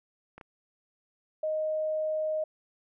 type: clicks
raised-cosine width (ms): 0.5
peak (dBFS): -31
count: 2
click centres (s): 0.38 / 0.412
type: tone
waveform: sine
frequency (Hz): 622.3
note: D#5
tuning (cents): 0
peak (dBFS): -27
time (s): 1.43-2.44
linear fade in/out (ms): 5
effects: none